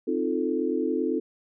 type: chord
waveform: sine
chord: F dominant seventh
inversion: second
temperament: equal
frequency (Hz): 261.6 / 311.1 / 349.2 / 440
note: C4 / Eb4 / F4 / A4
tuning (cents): 0 / 0 / 0 / 0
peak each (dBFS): -29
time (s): 0.07-1.2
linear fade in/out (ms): 10
effects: none